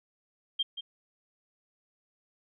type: tone with echo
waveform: sine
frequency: 3187 Hz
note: G7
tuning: 28 cents sharp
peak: -25 dBFS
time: 0.59-0.63 s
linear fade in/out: 10 ms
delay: 180 ms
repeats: 1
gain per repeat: -10 dB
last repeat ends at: 0.81 s
effects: none